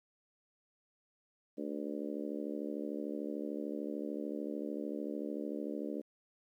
harmonic tone, 73.42 Hz, D2, in tune, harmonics 3 / 4 / 5 / 6 / 7 / 8, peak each -43 / -40 / -45 / -46 / -46 / -48 dBFS, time 1.57-6.02 s, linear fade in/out 20 ms, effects 12-bit

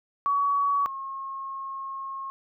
sine tone pair in turn, 1129 / 1082.1 Hz, C#6 / C#6, +31 / -42 cents, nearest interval minor second, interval 73 cents, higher first, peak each -21 / -32 dBFS, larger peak first, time 0.26-0.86 / 0.86-2.3 s, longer second, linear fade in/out 0 ms, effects none

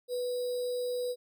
sine tone with sample-and-hold, 493.9 Hz, B4, in tune, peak -30 dBFS, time 0.08-1.16 s, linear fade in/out 50 ms, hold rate 4410 Hz, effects none

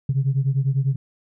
sine beating tone pair, 132.1 / 142.1 Hz, C3 / C#3, +17 / +43 cents, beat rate 10 Hz, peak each -19 / -21 dBFS, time 0.09-0.96 s, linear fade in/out 5 ms, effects tanh soft clip ceiling -12 dBFS

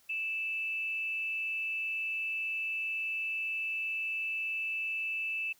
sine tone with amplitude modulation, 2637 Hz, E7, in tune, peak -30 dBFS, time 0.09-5.53 s, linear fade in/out 10 ms, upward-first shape sine, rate 262 Hz, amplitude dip 35%, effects white hiss -65 dBFS RMS until 5.59 s

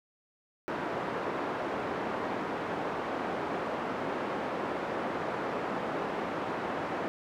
pink band-pass noise, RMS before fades -34 dBFS, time 0.68-7.08 s, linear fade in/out 0 ms, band 290 to 1300 Hz, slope 12 dB/octave, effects none

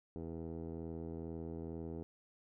15% pulse tone with low-pass filter, 82.2 Hz, E2, 4 cents flat, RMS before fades -44 dBFS, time 0.16-2.03 s, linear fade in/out 0 ms, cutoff 490 Hz, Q 4.3, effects none

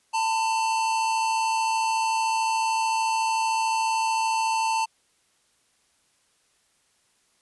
square tone pair together, 892.4 / 1006 Hz, A5 / B5, +24 / +32 cents, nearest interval major second, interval 208 cents, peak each -23 / -34 dBFS, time 0.13-4.86 s, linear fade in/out 20 ms, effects white hiss -66 dBFS RMS until 7.41 s + resampled to 24000 Hz

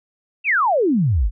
sine exponential sweep, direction down, 2773 to 41.29 Hz, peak -14 dBFS, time 0.44-1.31 s, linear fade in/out 50 ms, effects none

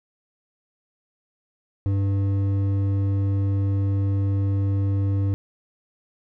sine tone with hard clipping, 98.6 Hz, G2, 11 cents sharp, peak -21 dBFS, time 1.86-5.34 s, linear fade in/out 0 ms, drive 8 dB, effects none

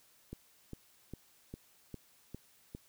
click train, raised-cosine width 3 ms, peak -30 dBFS, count 7, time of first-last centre 0.33-2.749 s, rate 2.48 Hz, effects white hiss -66 dBFS RMS until 2.88 s

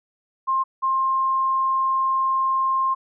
sine tone pair in turn, 1060 / 1060 Hz, C6 / C6, +22 / +22 cents, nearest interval unison, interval 0 cents, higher neither, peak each -18 dBFS, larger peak neither, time 0.47-0.64 / 0.82-2.95 s, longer second, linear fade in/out 20 ms, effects none

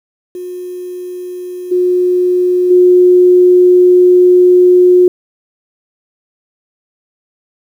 sine tone with level steps, 360.8 Hz, F#4, 44 cents flat, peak -21 / -8 / -3 dBFS, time 0.35-5.08 s, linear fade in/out 2 ms, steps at 1.71 / 2.7 s, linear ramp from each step 10 ms, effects 7-bit

